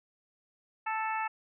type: harmonic tone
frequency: 440 Hz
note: A4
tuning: in tune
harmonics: 2 / 3 / 4 / 5 / 6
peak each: -32 / -37 / -39 / -42 / -41 dBFS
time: 0.86-1.28 s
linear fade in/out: 10 ms
effects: none